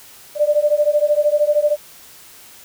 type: beating tone pair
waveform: sine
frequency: 587.3 / 600.3 Hz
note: D5 / D5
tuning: 0 / +38 cents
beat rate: 13 Hz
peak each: -16 dBFS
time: 0.35-1.77 s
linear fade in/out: 50 ms
effects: white hiss -43 dBFS RMS until 2.64 s